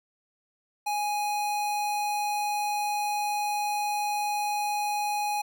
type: tone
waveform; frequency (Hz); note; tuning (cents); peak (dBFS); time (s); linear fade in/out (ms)
square; 830.6; G#5; 0; -27; 0.86-5.42; 10
effects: none